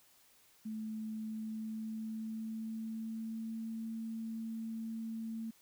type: tone with pitch glide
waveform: sine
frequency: 218.2 to 224.5 Hz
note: A3 to A3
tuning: -14 to +35 cents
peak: -38 dBFS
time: 0.65-5.51 s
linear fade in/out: 10 ms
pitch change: +49 cents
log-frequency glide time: 1.15-3.75 s
effects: white hiss -66 dBFS RMS until 5.61 s